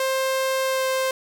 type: tone with pitch glide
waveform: sawtooth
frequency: 528 to 524.7 Hz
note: C5 to C5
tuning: +16 to +5 cents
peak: -17 dBFS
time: 0-1.11 s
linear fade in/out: 2 ms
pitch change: -11 cents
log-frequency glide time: 0.64-0.85 s
effects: none